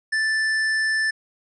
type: tone with hard clipping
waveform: sine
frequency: 1760 Hz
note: A6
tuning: in tune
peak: -21 dBFS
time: 0.12-1.11 s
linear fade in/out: 10 ms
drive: 9 dB
effects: resampled to 24000 Hz